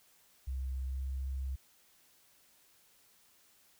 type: tone with pitch glide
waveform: sine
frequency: 65.41 to 66.32 Hz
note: C2 to C2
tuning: 0 to +24 cents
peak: -34 dBFS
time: 0.47-1.56 s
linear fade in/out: 10 ms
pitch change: +24 cents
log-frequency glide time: 0.87-0.98 s
effects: white hiss -66 dBFS RMS until 3.79 s